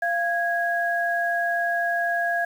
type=tone pair together; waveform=sine; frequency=689.8 / 1652 Hz; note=F5 / G#6; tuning=-22 / -10 cents; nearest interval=octave + minor third; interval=1512 cents; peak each=-24 dBFS; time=0.02-2.45 s; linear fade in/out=5 ms; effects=8-bit